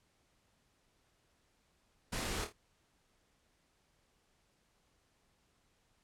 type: noise with echo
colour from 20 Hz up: pink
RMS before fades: -38 dBFS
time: 2.12-2.45 s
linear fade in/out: 10 ms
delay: 26 ms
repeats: 3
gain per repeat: -7 dB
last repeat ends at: 2.528 s
effects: pink hiss -74 dBFS RMS until 6.03 s + low-pass 10000 Hz 12 dB/octave